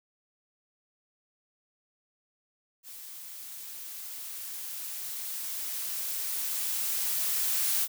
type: noise with level ramp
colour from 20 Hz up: blue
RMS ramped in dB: -45 to -27 dBFS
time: 2.83-7.88 s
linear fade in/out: 50 ms
effects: none